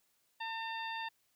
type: harmonic tone with a mistuned harmonic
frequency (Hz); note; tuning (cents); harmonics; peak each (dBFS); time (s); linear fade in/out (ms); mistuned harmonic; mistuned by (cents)
903; A5; +45; 1 / 2 / 3 / 4 / 5; -40 / -43 / -46 / -47 / -54; 0.4-1.09; 10; 5; +53
effects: white hiss -75 dBFS RMS until 1.35 s